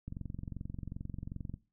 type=click train; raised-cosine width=5 ms; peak=-28 dBFS; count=34; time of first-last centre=0.08-1.54 s; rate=22.6 Hz; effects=noise-tail reverb RT60 0.3 s tail -18 dB re dry